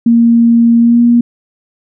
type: tone with pitch glide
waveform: sine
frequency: 233.1 to 237.7 Hz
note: A#3 to A#3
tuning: 0 to +34 cents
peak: -4 dBFS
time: 0.06-1.21 s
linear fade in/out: 5 ms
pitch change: +34 cents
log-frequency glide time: 0.79-1.01 s
effects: none